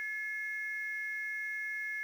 sine tone pair together, 1713 / 2152 Hz, A6 / C7, -47 / +48 cents, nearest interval major third, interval 395 cents, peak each -37 / -37 dBFS, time 0-2.03 s, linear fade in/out 0 ms, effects tanh soft clip ceiling -28 dBFS + 10-bit

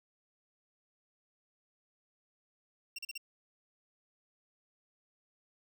25% pulse tone bursts, 2743 Hz, F7, 32 cents flat, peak -35 dBFS, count 4, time 2.96-3.178 s, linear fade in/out 5 ms, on 26 ms, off 38 ms, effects 12-bit

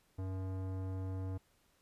sine tone with tanh clipping, 94.4 Hz, F#2, 35 cents sharp, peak -39 dBFS, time 0.18-1.38 s, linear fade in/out 10 ms, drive 18 dB, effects pink hiss -72 dBFS RMS until 1.81 s + resampled to 32000 Hz

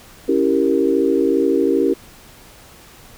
sine chord, C# diminished seventh, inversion none, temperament equal, 277.2 / 329.6 / 392 / 466.2 Hz, C#4 / E4 / G4 / Bb4, 0 / 0 / 0 / 0 cents, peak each -19 / -19 / -18 / -20 dBFS, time 0.28-1.94 s, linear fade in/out 10 ms, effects pink hiss -44 dBFS RMS until 3.17 s

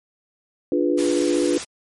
sine chord, D diminished seventh, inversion none, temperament equal, 293.7 / 349.2 / 415.3 / 493.9 Hz, D4 / F4 / Ab4 / Cb5, 0 / 0 / 0 / 0 cents, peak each -21 / -21 / -27 / -24 dBFS, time 0.72-1.58 s, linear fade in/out 2 ms
white noise, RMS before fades -30 dBFS, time 0.97-1.65 s, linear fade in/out 20 ms
effects low-pass 11000 Hz 12 dB/octave + MP3 48 kbps

